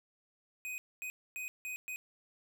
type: tone bursts at uneven times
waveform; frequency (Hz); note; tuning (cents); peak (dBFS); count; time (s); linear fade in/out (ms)
square; 2502; D#7; +9; -39; 5; 0.65-0.78 / 1.02-1.1 / 1.36-1.48 / 1.65-1.76 / 1.88-1.96; 0
effects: none